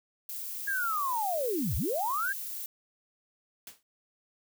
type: noise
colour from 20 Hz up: violet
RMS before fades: -38 dBFS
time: 0.29-2.66 s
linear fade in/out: 2 ms
type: linear two-way sweep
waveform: sine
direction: down then up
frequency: 1661.2 to 51.91 to 1661.2 Hz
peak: -28 dBFS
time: 0.67-2.33 s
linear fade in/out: 10 ms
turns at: 1.76 s
type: noise with exponential decay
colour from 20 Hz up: white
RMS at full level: -41 dBFS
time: 3.67-3.83 s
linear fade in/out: 2 ms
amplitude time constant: 34 ms
effects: none